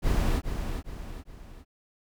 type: noise with echo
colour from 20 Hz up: brown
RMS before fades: -24 dBFS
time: 0.02-0.42 s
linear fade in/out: 50 ms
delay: 410 ms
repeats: 3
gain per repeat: -7 dB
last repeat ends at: 1.65 s
effects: none